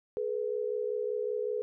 sine tone pair together, 424.7 / 490 Hz, G#4 / B4, +39 / -14 cents, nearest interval major second, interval 247 cents, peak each -32 / -33 dBFS, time 0.17-1.62 s, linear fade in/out 0 ms, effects none

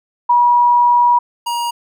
sine / square tone pair in turn, 965 / 949 Hz, B5 / A#5, -40 / +31 cents, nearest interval unison, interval 29 cents, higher first, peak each -8 / -18 dBFS, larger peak first, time 0.29-1.19 / 1.46-1.71 s, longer first, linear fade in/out 10 ms, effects none

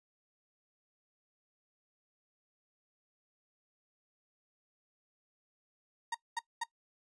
35% pulse tone bursts, 932.3 Hz, A#5, in tune, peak -31 dBFS, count 3, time 6.12-6.638 s, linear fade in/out 5 ms, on 26 ms, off 220 ms, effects noise-tail reverb RT60 0.1 s tail -20 dB re dry + resampled to 22050 Hz

